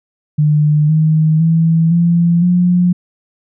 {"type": "tone with pitch steps", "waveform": "sine", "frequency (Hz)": [150.3, 156.77, 163.53, 170.57, 177.91], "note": ["D3", "D#3", "E3", "F3", "F3"], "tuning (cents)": [40, 13, -14, -41, 32], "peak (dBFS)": -8, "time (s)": [0.38, 2.93], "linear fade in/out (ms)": 10, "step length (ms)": 510, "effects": []}